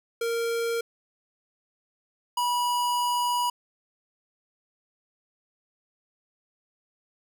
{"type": "tone pair in turn", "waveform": "square", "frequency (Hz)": [463.8, 973.2], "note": ["A#4", "B5"], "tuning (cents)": [-9, -26], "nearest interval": "octave + minor second", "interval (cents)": 1283, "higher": "second", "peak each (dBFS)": [-26, -24], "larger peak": "second", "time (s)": [[0.21, 0.81], [2.37, 3.5]], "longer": "second", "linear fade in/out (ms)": 5, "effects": []}